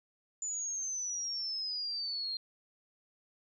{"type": "exponential sweep", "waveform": "sine", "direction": "down", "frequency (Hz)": [7040, 4186], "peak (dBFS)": -34, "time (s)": [0.42, 2.37], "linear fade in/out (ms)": 2, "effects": []}